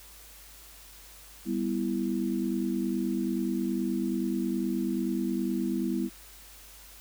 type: chord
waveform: sine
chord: E minor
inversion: first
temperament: just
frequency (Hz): 197.78 / 247.2 / 329.6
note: G3 / B3 / E4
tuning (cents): +16 / +2 / 0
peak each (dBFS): -31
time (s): 1.45-6.1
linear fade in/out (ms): 50
effects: added 50 Hz sine -54 dBFS peak until 7 s + white hiss -51 dBFS RMS until 7 s